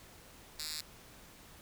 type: tone with high-pass filter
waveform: 5% pulse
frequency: 154 Hz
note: D#3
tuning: 17 cents flat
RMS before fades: -41 dBFS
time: 0.59-0.81 s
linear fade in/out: 2 ms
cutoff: 4200 Hz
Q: 1.5
effects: pink hiss -56 dBFS RMS until 1.61 s